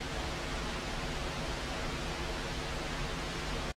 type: noise with comb filter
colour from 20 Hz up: pink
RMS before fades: -36 dBFS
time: 0-3.72 s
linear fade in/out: 10 ms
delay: 10 ms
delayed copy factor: -1
effects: low-pass 5000 Hz 12 dB/octave + AAC 64 kbps